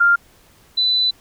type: tone pair in turn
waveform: sine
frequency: 1396.9 / 3993 Hz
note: F6 / B7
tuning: 0 / +18 cents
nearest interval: octave + tritone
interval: 1818 cents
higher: second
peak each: -10 / -14 dBFS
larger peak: first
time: 0-0.16 / 0.77-1.11 s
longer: second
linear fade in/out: 10 ms
effects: pink hiss -52 dBFS RMS until 1.2 s